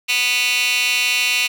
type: tone with high-pass filter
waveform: 15% pulse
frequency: 246.9 Hz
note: B3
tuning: in tune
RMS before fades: -18 dBFS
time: 0.08-1.48 s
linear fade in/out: 20 ms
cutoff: 2800 Hz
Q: 3.5
effects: none